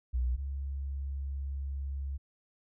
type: tone pair in turn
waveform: sine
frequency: 61.9 / 68.84 Hz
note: B1 / C#2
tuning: +5 / -11 cents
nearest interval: major second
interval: 184 cents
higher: second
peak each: -27 / -33 dBFS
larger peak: first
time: 0.13-0.37 / 0.37-2.18 s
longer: second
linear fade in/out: 20 ms
effects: none